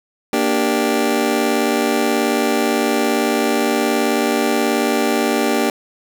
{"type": "chord", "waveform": "25% pulse", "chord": "G minor", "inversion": "first", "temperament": "just", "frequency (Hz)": [235.2, 294, 392], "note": ["Bb3", "D4", "G4"], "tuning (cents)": [16, 2, 0], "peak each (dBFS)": -16, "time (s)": [0.33, 5.7], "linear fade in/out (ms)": 2, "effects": []}